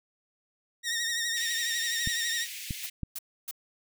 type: tone with vibrato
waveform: 15% pulse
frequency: 1863 Hz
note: A#6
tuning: 2 cents flat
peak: -22 dBFS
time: 0.83-2.47 s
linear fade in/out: 50 ms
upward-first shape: triangle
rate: 12 Hz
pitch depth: 59 cents each way
type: high-pass noise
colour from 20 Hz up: pink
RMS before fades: -40 dBFS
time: 1.36-2.9 s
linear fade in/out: 10 ms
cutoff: 2000 Hz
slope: 48 dB/octave
type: clicks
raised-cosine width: 5 ms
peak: -20 dBFS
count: 3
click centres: 2.074 / 2.708 / 3.033 s
type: noise bursts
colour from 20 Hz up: blue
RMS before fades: -36 dBFS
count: 3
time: 2.83-3.512 s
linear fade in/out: 5 ms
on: 34 ms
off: 290 ms
effects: none